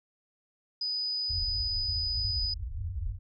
sine tone, 4978 Hz, D#8, in tune, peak -29 dBFS, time 0.81-2.54 s, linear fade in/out 5 ms
white low-pass noise, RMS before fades -35 dBFS, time 1.29-3.19 s, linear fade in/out 20 ms, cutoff 100 Hz, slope 96 dB/octave
effects none

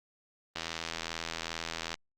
click train, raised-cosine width 0.2 ms, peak -17 dBFS, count 115, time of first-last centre 0.56-1.942 s, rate 82.5 Hz, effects Opus 32 kbps

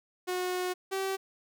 sawtooth tone pair in turn, 363.8 / 385.4 Hz, F#4 / G4, -29 / -29 cents, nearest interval minor second, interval 100 cents, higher second, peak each -26 dBFS, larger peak neither, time 0.27-0.74 / 0.91-1.17 s, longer first, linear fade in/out 20 ms, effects none

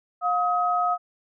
sine tone pair together, 712.5 / 1268 Hz, F5 / D#6, +34 / +32 cents, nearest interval minor seventh, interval 998 cents, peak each -23 dBFS, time 0.21-0.98 s, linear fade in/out 50 ms, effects none

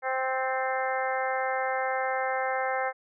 harmonic tone with a mistuned harmonic, 261.6 Hz, C4, in tune, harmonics 2 / 3 / 4 / 5 / 6 / 7 / 8, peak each -31 / -30 / -37 / -36 / -36 / -37 / -37 dBFS, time 0.02-2.93 s, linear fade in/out 50 ms, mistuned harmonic 7, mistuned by -26 cents, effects none

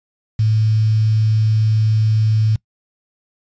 sine tone with quantisation, 109.1 Hz, A2, 14 cents flat, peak -12 dBFS, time 0.39-2.56 s, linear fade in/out 5 ms, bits 6, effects noise-tail reverb RT60 0.1 s tail -23 dB re dry + resampled to 16000 Hz

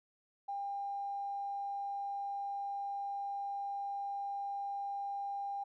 triangle tone with tanh clipping, 800 Hz, G5, 35 cents sharp, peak -36 dBFS, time 0.48-5.64 s, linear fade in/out 10 ms, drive 3 dB, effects none

